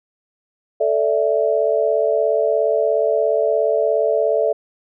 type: chord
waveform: sine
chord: A suspended fourth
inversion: none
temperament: equal with one note detuned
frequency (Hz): 440 / 582.3 / 659.3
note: A4 / D5 / E5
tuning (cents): 0 / -15 / 0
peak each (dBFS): -19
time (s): 0.8-4.53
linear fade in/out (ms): 10
effects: none